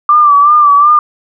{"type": "tone with vibrato", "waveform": "sine", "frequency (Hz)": 1174.7, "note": "D6", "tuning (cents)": 0, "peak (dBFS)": -3, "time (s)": [0.09, 0.99], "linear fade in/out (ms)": 2, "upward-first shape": "sine", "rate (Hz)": 2.7, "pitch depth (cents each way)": 55, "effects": []}